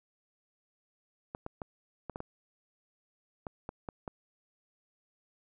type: clicks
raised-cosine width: 1 ms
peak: -24 dBFS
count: 10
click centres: 1.349 / 1.464 / 1.618 / 2.097 / 2.159 / 2.204 / 3.468 / 3.691 / 3.888 / 4.078 s
effects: none